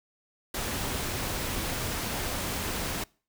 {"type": "noise", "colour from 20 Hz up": "pink", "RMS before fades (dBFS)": -32, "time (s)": [0.54, 3.04], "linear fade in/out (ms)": 5, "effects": ["noise-tail reverb RT60 0.4 s tail -25 dB re dry"]}